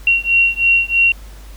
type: beating tone pair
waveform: sine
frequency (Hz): 2743 / 2746.1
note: F7 / F7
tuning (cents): -32 / -30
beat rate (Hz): 3.1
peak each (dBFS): -14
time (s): 0.07-1.12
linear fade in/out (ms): 2
effects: added 50 Hz sine -33 dBFS peak until 1.56 s + pink hiss -44 dBFS RMS until 1.56 s